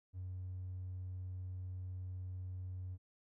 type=tone; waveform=triangle; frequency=92.1 Hz; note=F#2; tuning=7 cents flat; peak=-38 dBFS; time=0.13-2.98 s; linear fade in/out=50 ms; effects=tanh soft clip ceiling -38 dBFS